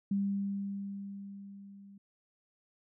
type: tone with level ramp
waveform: sine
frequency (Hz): 198.7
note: G3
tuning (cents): +24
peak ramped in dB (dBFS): -27 to -51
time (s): 0.11-1.98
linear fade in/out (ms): 5
effects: none